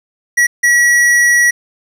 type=tone bursts at uneven times; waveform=square; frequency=1927 Hz; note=B6; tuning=43 cents flat; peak=-8 dBFS; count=2; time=0.37-0.47 / 0.63-1.51 s; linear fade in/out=10 ms; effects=low-pass 11000 Hz 12 dB/octave + 7-bit